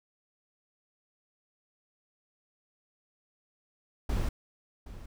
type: noise with echo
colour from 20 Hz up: brown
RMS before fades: -29 dBFS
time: 4.09-4.29 s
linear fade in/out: 5 ms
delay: 770 ms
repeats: 1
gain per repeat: -15 dB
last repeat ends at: 5.06 s
effects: none